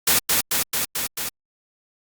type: noise with echo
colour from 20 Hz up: white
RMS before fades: -17 dBFS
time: 0.07-0.19 s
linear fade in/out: 5 ms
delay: 220 ms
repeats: 5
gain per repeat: -2 dB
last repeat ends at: 1.29 s
effects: Opus 48 kbps